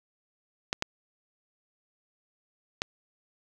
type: clicks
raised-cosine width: 0.2 ms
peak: -10 dBFS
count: 3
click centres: 0.729 / 0.824 / 2.819 s
effects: none